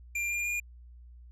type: tone with pitch steps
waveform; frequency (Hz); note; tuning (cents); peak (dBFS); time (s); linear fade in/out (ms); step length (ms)
square; 2385 / 2403 / 2421; D7 / D7 / D#7; +26 / +39 / -48; -30; 0.15-0.6; 5; 150
effects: added 60 Hz sine -48 dBFS peak until 1.31 s + low-pass 11000 Hz 12 dB/octave